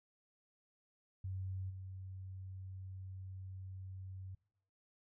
sine tone with level steps, 94.4 Hz, F#2, 35 cents sharp, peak -39 / -45 dBFS, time 1.24-4.35 s, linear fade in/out 5 ms, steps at 1.69 s, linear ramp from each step 20 ms, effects noise-tail reverb RT60 0.7 s tail -24 dB re dry

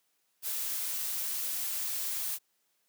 blue noise, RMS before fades -34 dBFS, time 0.42-2.39 s, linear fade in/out 50 ms, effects white hiss -75 dBFS RMS until 2.88 s + high-pass 150 Hz 12 dB/octave

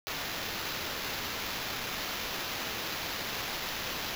violet noise with sample-and-hold, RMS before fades -36 dBFS, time 0.07-4.15 s, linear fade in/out 0 ms, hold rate 8820 Hz, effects none

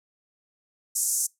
pink band-pass noise, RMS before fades -26 dBFS, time 0.95-1.27 s, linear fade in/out 10 ms, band 6200 to 12000 Hz, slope 48 dB/octave, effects noise-tail reverb RT60 0.2 s tail -24 dB re dry

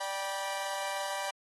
sawtooth chord, G major, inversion second, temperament equal with one note detuned, 587.3 / 784 / 971.9 Hz, D5 / G5 / B5, 0 / 0 / -28 cents, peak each -34 dBFS, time 0-1.31 s, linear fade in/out 10 ms, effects AAC 32 kbps

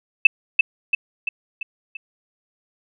sine tone with echo, 2637 Hz, E7, in tune, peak -4 dBFS, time 0.25-0.27 s, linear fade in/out 5 ms, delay 340 ms, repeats 5, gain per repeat -5 dB, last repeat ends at 1.97 s, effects none

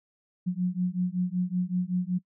sine beating tone pair, 178 / 183.3 Hz, F3 / F#3, +33 / -16 cents, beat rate 5.3 Hz, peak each -28 dBFS, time 0.46-2.19 s, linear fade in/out 20 ms, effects noise-tail reverb RT60 0.1 s tail -23 dB re dry

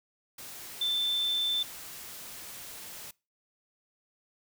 sine tone in noise, 3541 Hz, A7, 10 cents sharp, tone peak -26 dBFS, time 0.81-1.63 s, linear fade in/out 5 ms, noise white, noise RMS -44 dBFS, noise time 0.38-3.11 s, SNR +15 dB, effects noise-tail reverb RT60 0.3 s tail -24 dB re dry

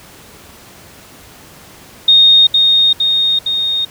sine tone with echo, 3700 Hz, A#7, 14 cents flat, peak -4 dBFS, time 2.08-2.47 s, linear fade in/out 5 ms, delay 460 ms, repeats 3, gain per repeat -3 dB, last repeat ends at 3.85 s, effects pink hiss -39 dBFS RMS until 3.9 s + high-pass 60 Hz 12 dB/octave

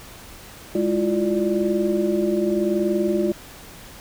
sine tone cluster, 206.9 / 332.2 / 353 / 590 Hz, G#3 / E4 / F4 / D5, -6 / +13 / +19 / +8 cents, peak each -24 / -26 / -21 / -27 dBFS, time 0.75-3.32 s, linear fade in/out 2 ms, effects pink hiss -42 dBFS RMS until 4 s

